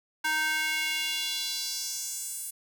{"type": "tone with high-pass filter sweep", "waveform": "square", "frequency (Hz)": 311.1, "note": "D#4", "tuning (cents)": 0, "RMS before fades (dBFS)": -31, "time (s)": [0.24, 2.51], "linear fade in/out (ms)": 10, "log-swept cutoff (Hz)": [1300, 9800], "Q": 2.3, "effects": []}